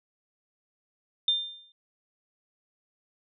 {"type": "tone with exponential decay", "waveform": "sine", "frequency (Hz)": 3600, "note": "A7", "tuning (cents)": 39, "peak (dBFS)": -19, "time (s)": [1.28, 1.72], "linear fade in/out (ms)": 2, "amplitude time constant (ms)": 94, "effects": []}